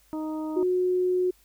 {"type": "harmonic tone", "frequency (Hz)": 311.1, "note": "D#4", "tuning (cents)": 0, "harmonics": [1, 2, 3, 4], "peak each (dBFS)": [-29, -39, -40, -47], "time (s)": [0.13, 0.63], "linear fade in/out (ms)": 0}
{"type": "tone", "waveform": "sine", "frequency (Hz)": 364.4, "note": "F#4", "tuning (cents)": -26, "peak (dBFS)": -21, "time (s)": [0.56, 1.31], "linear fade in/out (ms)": 10}
{"effects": ["added 50 Hz sine -62 dBFS peak until 1.44 s", "white hiss -62 dBFS RMS until 1.44 s"]}